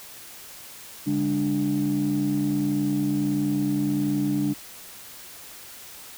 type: tone cluster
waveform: sine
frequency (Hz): 142.7 / 204.2 / 294.6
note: D3 / G#3 / D4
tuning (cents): -49 / -29 / +6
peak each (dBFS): -28 / -26 / -22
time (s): 1.06-4.54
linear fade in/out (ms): 20
effects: tanh soft clip ceiling -16 dBFS + white hiss -43 dBFS RMS until 6.17 s